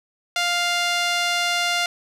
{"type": "tone with band-pass filter", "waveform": "sawtooth", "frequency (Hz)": 700, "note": "F5", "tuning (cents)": 4, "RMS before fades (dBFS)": -22, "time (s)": [0.36, 1.86], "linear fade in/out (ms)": 2, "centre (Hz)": 3300, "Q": 0.78, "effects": []}